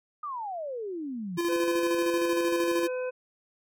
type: exponential sweep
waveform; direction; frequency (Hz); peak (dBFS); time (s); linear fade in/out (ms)
sine; down; 1244.5 to 164.1; -32; 0.23-1.38; 5
type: tone with tremolo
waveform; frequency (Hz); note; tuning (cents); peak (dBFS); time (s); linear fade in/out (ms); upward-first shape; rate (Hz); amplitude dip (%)
square; 343.2; F4; -30; -25; 1.37-2.88; 20; square; 13; 35
type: harmonic tone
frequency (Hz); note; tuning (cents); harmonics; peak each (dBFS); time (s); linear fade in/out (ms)
506; B4; +42; 1 / 2 / 3 / 5; -29 / -44 / -43 / -44; 1.48-3.11; 20
effects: none